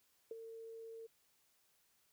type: tone with ADSR envelope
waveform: sine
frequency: 452.6 Hz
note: A4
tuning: 49 cents sharp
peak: -40 dBFS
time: 0.31-1.07 s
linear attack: 3 ms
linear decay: 22 ms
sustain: -8 dB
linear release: 12 ms
effects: white hiss -75 dBFS RMS until 2.12 s